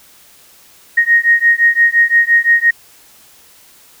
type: beating tone pair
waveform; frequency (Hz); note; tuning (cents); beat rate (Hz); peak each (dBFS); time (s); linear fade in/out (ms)
sine; 1864.7 / 1870.5; A#6 / A#6; 0 / +5; 5.8; -11; 0.97-2.71; 10
effects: white hiss -45 dBFS RMS until 4 s